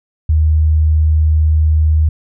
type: tone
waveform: sine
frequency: 77.78 Hz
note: D#2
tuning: in tune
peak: -8 dBFS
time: 0.29-2.09 s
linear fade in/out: 5 ms
effects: none